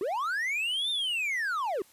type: linear two-way sweep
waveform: triangle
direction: up then down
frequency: 341.9 to 3655 to 341.9 Hz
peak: -26 dBFS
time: 0.01-1.82 s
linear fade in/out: 2 ms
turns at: 0.9 s
effects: white hiss -59 dBFS RMS until 1.92 s + resampled to 32000 Hz